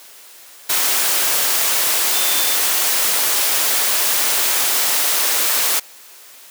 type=tone in noise; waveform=sine; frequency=3554 Hz; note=A7; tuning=17 cents sharp; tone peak=-25 dBFS; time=2.13-2.56 s; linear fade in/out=10 ms; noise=white; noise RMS=-17 dBFS; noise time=0.69-5.8 s; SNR=-11 dB; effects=white hiss -42 dBFS RMS until 6.5 s + high-pass 400 Hz 12 dB/octave